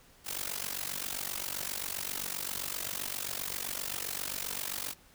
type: noise with amplitude modulation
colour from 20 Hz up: white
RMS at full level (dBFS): -33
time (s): 0.24-4.95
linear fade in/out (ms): 50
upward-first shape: sine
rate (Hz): 47.6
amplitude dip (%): 90
effects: pink hiss -60 dBFS RMS until 5.14 s